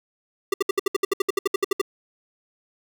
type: tone bursts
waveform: square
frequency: 392 Hz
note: G4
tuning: in tune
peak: -18 dBFS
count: 16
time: 0.52-1.815 s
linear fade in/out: 5 ms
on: 20 ms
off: 65 ms
effects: none